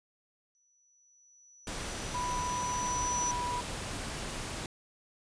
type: tone with exponential growth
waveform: sine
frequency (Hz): 5920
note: F#8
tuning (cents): 0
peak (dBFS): -30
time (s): 0.55-3.31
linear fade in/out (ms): 0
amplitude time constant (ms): 600
type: noise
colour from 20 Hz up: pink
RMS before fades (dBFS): -38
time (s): 1.67-4.66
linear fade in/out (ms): 2
type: tone with pitch glide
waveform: sine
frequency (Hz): 987.8 to 979.3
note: B5 to B5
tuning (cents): 0 to -15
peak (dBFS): -32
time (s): 2.14-3.61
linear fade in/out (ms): 10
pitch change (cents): -15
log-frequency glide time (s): 3.09-3.16
effects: resampled to 22050 Hz

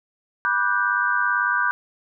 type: chord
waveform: sine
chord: G major seventh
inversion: first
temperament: just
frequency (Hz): 980 / 1176 / 1470 / 1568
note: B5 / D6 / F#6 / G6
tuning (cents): -14 / +2 / -12 / 0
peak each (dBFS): -26 / -25 / -24 / -22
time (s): 0.45-1.71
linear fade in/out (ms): 0
effects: none

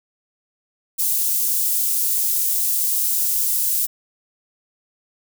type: high-pass noise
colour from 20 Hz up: white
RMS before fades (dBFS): -20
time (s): 0.98-3.87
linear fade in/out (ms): 20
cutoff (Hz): 8700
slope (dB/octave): 12
effects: none

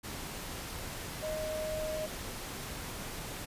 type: tone in noise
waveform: sine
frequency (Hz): 622.3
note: D#5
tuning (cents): 0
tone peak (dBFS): -34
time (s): 1.22-2.07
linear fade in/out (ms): 20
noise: pink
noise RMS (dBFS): -41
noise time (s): 0.03-3.46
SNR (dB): +4
effects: resampled to 32000 Hz

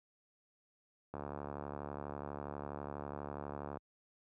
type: click train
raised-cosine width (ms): 1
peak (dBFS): -28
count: 191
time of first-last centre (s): 1.14-3.772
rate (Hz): 72.2
effects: high-pass 60 Hz 12 dB/octave

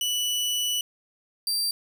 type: tone pair in turn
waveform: sawtooth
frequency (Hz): 2960 / 4699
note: F#7 / D8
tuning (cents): 0 / 0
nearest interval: minor sixth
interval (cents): 800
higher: second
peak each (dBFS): -21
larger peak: neither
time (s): 0.01-0.81 / 1.47-1.71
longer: first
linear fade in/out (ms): 2
effects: none

